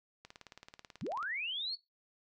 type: click train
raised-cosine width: 0.2 ms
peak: -32 dBFS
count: 19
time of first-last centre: 0.25-1.228 s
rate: 18.4 Hz
type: linear sweep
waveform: sine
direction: up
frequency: 69.3 to 4498 Hz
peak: -35 dBFS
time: 1.01-1.76 s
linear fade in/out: 20 ms
effects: noise-tail reverb RT60 0.2 s tail -18 dB re dry